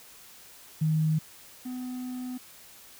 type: tone pair in turn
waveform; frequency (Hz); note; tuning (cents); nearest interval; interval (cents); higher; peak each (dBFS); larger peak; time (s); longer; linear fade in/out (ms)
sine / triangle; 156.6 / 251.9; D#3 / B3; +11 / +34; minor sixth; 823; second; -22 / -31; first; 0.81-1.19 / 1.65-2.38; second; 10
effects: white hiss -51 dBFS RMS until 2.99 s